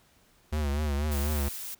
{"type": "tone with vibrato", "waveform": "square", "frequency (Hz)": 73.3, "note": "D2", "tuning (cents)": -3, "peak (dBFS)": -27, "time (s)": [0.52, 1.49], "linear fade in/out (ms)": 10, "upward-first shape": "triangle", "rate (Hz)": 4.1, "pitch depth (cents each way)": 100}
{"type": "noise", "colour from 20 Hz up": "blue", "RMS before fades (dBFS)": -38, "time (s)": [1.11, 1.75], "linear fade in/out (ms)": 10}
{"effects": ["pink hiss -63 dBFS RMS until 1.79 s"]}